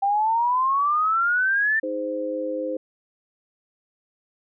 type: exponential sweep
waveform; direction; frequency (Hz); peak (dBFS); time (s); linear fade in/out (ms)
sine; up; 784 to 1800; -18; 0.02-1.8; 10
type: harmonic tone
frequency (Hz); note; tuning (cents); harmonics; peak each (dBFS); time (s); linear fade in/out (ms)
103.83; G#2; 0; 3 / 4 / 5; -30 / -36 / -26; 1.83-2.77; 5
effects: none